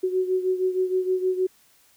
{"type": "beating tone pair", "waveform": "sine", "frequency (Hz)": [369.9, 376.3], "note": ["F#4", "F#4"], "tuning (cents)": [0, 29], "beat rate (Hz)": 6.4, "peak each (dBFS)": [-22, -27], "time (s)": [0.03, 1.47], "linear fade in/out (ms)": 10, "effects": ["white hiss -59 dBFS RMS until 1.96 s"]}